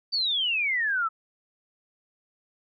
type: exponential sweep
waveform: sine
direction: down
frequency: 4657 to 1279 Hz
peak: -23 dBFS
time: 0.12-1.09 s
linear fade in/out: 20 ms
effects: none